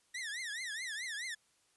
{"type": "tone with vibrato", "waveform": "sawtooth", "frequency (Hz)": 1864.7, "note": "A#6", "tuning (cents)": 0, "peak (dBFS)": -35, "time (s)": [0.14, 1.35], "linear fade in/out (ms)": 10, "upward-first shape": "triangle", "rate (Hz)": 4.7, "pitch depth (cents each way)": 240, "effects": ["white hiss -72 dBFS RMS until 1.76 s", "resampled to 24000 Hz"]}